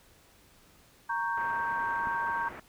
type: chord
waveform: sine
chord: G diminished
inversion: first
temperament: equal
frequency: 932.3 / 1108.7 / 1568 Hz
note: Bb5 / Db6 / G6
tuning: 0 / 0 / 0 cents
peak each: -31 / -36 / -33 dBFS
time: 1.09-2.49 s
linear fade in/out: 10 ms
type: low-pass noise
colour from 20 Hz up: white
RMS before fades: -45 dBFS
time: 1.37-2.6 s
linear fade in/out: 5 ms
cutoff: 1800 Hz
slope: 24 dB/octave
type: click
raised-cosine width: 3 ms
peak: -30 dBFS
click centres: 2.072 s
effects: pink hiss -60 dBFS RMS until 2.68 s